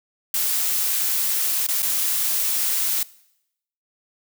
blue noise with dropouts, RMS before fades -22 dBFS, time 0.34-3.03 s, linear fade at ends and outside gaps 2 ms, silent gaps 1.667-1.686 / 1.822-1.828 s, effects noise-tail reverb RT60 0.8 s tail -21 dB re dry

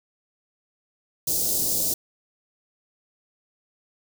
white band-stop noise, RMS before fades -24 dBFS, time 1.27-1.94 s, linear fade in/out 5 ms, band 600 to 4800 Hz, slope 24 dB/octave, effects none

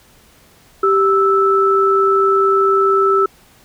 sine tone pair together, 391.1 / 1315.5 Hz, G4 / E6, -4 / -4 cents, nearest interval octave + major sixth, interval 2100 cents, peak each -13 dBFS, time 0.83-3.26 s, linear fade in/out 5 ms, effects pink hiss -49 dBFS RMS until 3.64 s

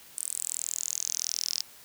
sawtooth tone with high-pass filter sweep, 41.45 Hz, E1, 10 cents sharp, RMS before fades -33 dBFS, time 0.17-1.62 s, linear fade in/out 0 ms, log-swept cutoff 8800 to 5100 Hz, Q 7, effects white hiss -52 dBFS RMS until 1.84 s

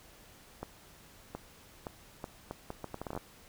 accelerating click train, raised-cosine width 1 ms, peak -24 dBFS, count 15, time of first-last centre 0.63-3.176 s, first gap 720 ms, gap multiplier 0.72, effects pink hiss -57 dBFS RMS until 3.48 s

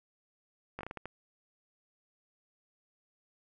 slowing click train, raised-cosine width 0.5 ms, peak -25 dBFS, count 7, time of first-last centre 0.79-1.056 s, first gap 18 ms, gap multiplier 1.36, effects none

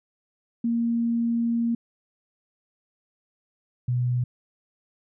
sine tone pair in turn, 233.1 / 123.48 Hz, A#3 / B2, 0 / 0 cents, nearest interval major seventh, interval 1100 cents, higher first, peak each -21 dBFS, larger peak neither, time 0.64-1.75 / 3.88-4.24 s, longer first, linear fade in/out 5 ms, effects none

